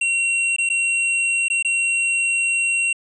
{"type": "tone with dropouts", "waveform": "square", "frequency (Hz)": 2739, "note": "F7", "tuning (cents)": -34, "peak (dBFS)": -18, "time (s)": [0.01, 2.93], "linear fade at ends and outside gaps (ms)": 5, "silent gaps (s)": [[0.564, 0.583], [0.691, 0.699], [1.484, 1.5], [1.627, 1.647]], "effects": ["resampled to 24000 Hz"]}